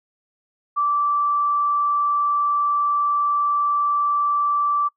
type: tone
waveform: sine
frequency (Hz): 1165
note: D6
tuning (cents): -14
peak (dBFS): -17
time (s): 0.76-4.89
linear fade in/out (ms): 20
effects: noise-tail reverb RT60 0.1 s tail -23 dB re dry